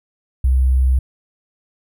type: tone with sample-and-hold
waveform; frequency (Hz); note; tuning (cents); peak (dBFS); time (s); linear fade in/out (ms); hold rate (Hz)
sine; 64.6; C2; -21; -11; 0.44-0.99; 5; 11025
effects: none